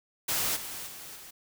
white noise with level steps, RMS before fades -29 / -39 / -44 / -47 dBFS, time 0.28-1.31 s, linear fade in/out 10 ms, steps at 0.55 / 0.86 / 1.15 s, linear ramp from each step 20 ms, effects none

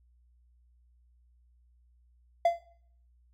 triangle tone with exponential decay, 684 Hz, F5, 36 cents flat, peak -16 dBFS, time 2.45-2.63 s, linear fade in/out 5 ms, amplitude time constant 38 ms, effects noise-tail reverb RT60 0.6 s tail -17 dB re dry + added 60 Hz sine -61 dBFS peak until 3.33 s

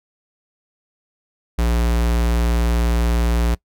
square tone, 58.5 Hz, A#1, 7 cents sharp, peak -16 dBFS, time 1.58-3.55 s, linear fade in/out 10 ms, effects noise-tail reverb RT60 0.1 s tail -22 dB re dry

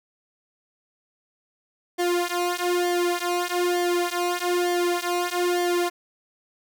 sawtooth tone with flanger, 352.6 Hz, F4, 17 cents sharp, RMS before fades -24 dBFS, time 1.98-5.9 s, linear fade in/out 20 ms, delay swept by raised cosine 0.76 to 3.46 ms, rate 1.1 Hz, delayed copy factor -1, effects none

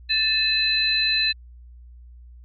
sine tone cluster, 1765 / 2600 / 4036 Hz, A6 / E7 / B7, +5 / -24 / +37 cents, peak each -27 / -25 / -20 dBFS, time 0.09-1.33 s, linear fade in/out 20 ms, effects added 60 Hz sine -42 dBFS peak until 2.44 s

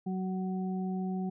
harmonic tone, 186.9 Hz, F#3, 18 cents sharp, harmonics 1 / 2 / 4, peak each -31 / -41 / -43 dBFS, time 0.06-1.3 s, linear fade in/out 10 ms, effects none

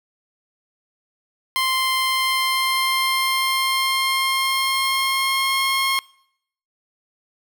15% pulse tone with pitch glide, 1046.5 to 1075.3 Hz, C6 to C6, 0 to +47 cents, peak -12 dBFS, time 1.56-5.99 s, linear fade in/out 0 ms, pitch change +47 cents, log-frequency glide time 2-5.63 s, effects noise-tail reverb RT60 0.7 s tail -23 dB re dry

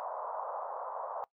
white band-pass noise, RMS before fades -39 dBFS, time 0-1.24 s, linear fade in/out 0 ms, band 540 to 1100 Hz, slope 48 dB/octave, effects noise-tail reverb RT60 0.1 s tail -21 dB re dry

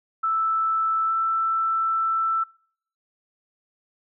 sine tone with pitch glide, 1318.5 to 1328.4 Hz, E6 to E6, 0 to +13 cents, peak -20 dBFS, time 0.23-2.44 s, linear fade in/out 10 ms, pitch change +13 cents, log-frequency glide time 1.06-1.12 s, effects noise-tail reverb RT60 0.6 s tail -25 dB re dry

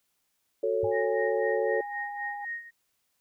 sine chord, F# minor, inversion none, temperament just, 370 / 444 / 555 Hz, F#4 / A4 / C#5, 0 / +16 / +2 cents, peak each -32 / -27 / -29 dBFS, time 0.63-1.81 s, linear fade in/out 5 ms
sine tone with exponential decay, 101.7 Hz, G#2, 36 cents flat, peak -30 dBFS, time 0.83-0.95 s, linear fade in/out 5 ms, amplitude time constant 24 ms
sine tone, 819 Hz, G#5, 24 cents flat, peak -35 dBFS, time 0.84-2.45 s, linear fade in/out 5 ms
sine tone with tremolo, 1864.7 Hz, A#6, in tune, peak -31 dBFS, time 0.91-2.71 s, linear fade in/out 50 ms, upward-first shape sine, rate 3.9 Hz, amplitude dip 80%
effects white hiss -75 dBFS RMS until 3.2 s

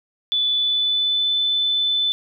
sine tone with pitch glide, 3476 to 3512 Hz, A7 to A7, -22 to -4 cents, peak -17 dBFS, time 0.32-2.12 s, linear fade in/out 0 ms, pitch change +18 cents, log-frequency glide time 0.56-1.32 s, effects none

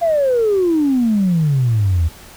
sine exponential sweep, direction down, 698.5 to 77.78 Hz, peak -11 dBFS, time 0.01-2.09 s, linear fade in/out 20 ms, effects tanh soft clip ceiling -8 dBFS + pink hiss -40 dBFS RMS until 2.36 s

